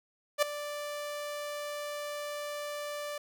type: tone with ADSR envelope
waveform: sawtooth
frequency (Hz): 587.3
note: D5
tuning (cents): 0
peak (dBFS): -17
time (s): 0.38-3.18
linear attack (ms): 44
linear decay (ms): 5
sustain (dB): -15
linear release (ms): 4
effects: none